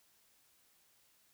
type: silence
effects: white hiss -70 dBFS RMS until 1.33 s